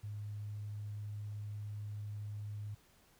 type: tone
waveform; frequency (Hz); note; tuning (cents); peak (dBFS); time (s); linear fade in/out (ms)
sine; 104.2; G#2; +6; -40; 0.03-2.75; 10
effects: pink hiss -67 dBFS RMS until 3.19 s